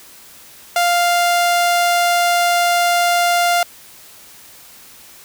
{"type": "tone", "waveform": "sawtooth", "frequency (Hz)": 698.5, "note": "F5", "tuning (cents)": 0, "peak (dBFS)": -9, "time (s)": [0.76, 3.63], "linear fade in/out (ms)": 2, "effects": ["white hiss -42 dBFS RMS until 5.24 s"]}